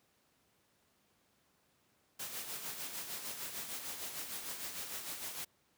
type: noise with tremolo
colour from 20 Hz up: white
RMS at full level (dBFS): -41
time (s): 2.19-5.45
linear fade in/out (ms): 10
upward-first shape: sine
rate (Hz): 6.6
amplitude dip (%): 50
effects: pink hiss -73 dBFS RMS until 5.77 s + high-pass 100 Hz 12 dB/octave